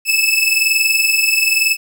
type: tone pair together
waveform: sawtooth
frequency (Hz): 2602 / 2623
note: E7 / E7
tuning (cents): -23 / -9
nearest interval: unison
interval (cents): 14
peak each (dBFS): -12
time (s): 0.05-1.77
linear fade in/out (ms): 50
effects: 8-bit